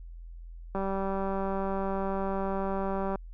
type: click train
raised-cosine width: 1 ms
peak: -19 dBFS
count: 468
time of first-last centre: 0.75-3.157 s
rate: 194 Hz
effects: added 42 Hz sine -41 dBFS peak until 3.33 s